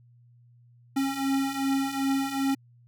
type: beating tone pair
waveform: square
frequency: 270 / 272.6 Hz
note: C#4 / C#4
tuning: -45 / -29 cents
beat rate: 2.6 Hz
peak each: -31 / -27 dBFS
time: 0.96-2.55 s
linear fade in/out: 10 ms
effects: added 120 Hz sine -54 dBFS peak until 2.87 s